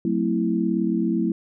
sine chord, F# half-diminished seventh, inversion none, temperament equal with one note detuned, 185 / 224 / 261.6 / 329.6 Hz, F#3 / A3 / C4 / E4, 0 / +31 / 0 / 0 cents, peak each -25 / -24 / -29 / -24 dBFS, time 0.05-1.32 s, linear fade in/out 2 ms, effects none

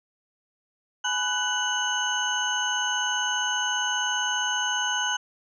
sine tone cluster, 841 / 996 / 1491 / 2968 / 6360 Hz, G#5 / B5 / F#6 / F#7 / G8, +22 / +14 / +13 / +5 / +24 cents, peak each -33 / -33 / -28 / -28 / -32 dBFS, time 1.04-5.17 s, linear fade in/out 10 ms, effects none

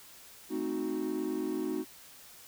triangle chord, A diminished seventh, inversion none, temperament equal, 220 / 261.6 / 311.1 / 370 Hz, A3 / C4 / Eb4 / Gb4, 0 / 0 / 0 / 0 cents, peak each -38 / -35 / -32 / -33 dBFS, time 0.49-1.85 s, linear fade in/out 50 ms, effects tanh soft clip ceiling -23 dBFS + white hiss -53 dBFS RMS until 2.47 s

